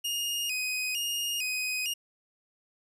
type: tone with vibrato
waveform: sawtooth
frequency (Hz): 2671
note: E7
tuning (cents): +22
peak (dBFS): -26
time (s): 0.04-1.94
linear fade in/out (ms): 10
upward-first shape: square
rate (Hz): 1.1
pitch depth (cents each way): 110
effects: resampled to 32000 Hz